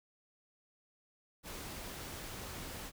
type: noise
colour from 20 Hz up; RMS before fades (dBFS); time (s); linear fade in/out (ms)
pink; -45; 1.43-2.92; 50
effects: none